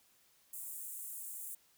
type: high-pass noise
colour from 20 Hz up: pink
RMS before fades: -45 dBFS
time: 0.53-1.55 s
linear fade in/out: 5 ms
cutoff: 7800 Hz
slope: 48 dB/octave
effects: white hiss -69 dBFS RMS until 1.77 s